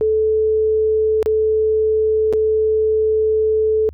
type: tone with dropouts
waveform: sine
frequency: 435.3 Hz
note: A4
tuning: 19 cents flat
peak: -13 dBFS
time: 0.01-3.89 s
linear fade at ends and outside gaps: 0 ms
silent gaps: 1.228-1.26 / 2.327-2.335 s
effects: added 75 Hz sine -35 dBFS peak until 3.93 s